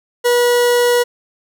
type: tone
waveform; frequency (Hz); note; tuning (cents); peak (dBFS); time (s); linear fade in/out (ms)
40% pulse; 484.3; B4; -34; -10; 0.24-1.04; 20
effects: none